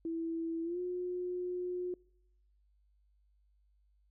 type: tone with pitch glide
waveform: sine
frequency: 329.6 to 359.4 Hz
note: E4 to F4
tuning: 0 to +50 cents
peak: -34 dBFS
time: 0.05-1.94 s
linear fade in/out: 2 ms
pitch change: +150 cents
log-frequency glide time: 0.63-0.79 s
effects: noise-tail reverb RT60 0.8 s tail -26 dB re dry + added 50 Hz sine -67 dBFS peak until 4.1 s